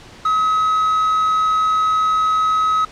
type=tone with quantisation; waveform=triangle; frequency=1276 Hz; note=D#6; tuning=43 cents sharp; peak=-12 dBFS; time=0.25-2.85 s; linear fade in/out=5 ms; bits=6; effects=pink hiss -41 dBFS RMS until 2.91 s + low-pass 6000 Hz 12 dB/octave